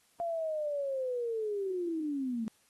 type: linear sweep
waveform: sine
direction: down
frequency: 691 to 213.6 Hz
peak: -31 dBFS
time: 0.2-2.48 s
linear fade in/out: 0 ms
effects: white hiss -68 dBFS RMS until 2.69 s + AAC 32 kbps